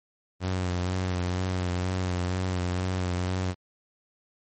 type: tone with vibrato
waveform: sawtooth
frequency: 91.1 Hz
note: F#2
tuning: 26 cents flat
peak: -22 dBFS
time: 0.4-3.55 s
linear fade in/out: 50 ms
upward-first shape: sine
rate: 2.1 Hz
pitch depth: 38 cents each way
effects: MP3 32 kbps